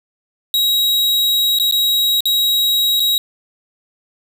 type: tone with dropouts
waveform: 45% pulse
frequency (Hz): 3830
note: A#7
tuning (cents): +46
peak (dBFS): -13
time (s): 0.54-3.18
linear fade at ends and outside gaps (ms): 1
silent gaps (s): 1.587-1.598 / 1.712-1.723 / 2.206-2.255 / 2.997-3.002
effects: 9-bit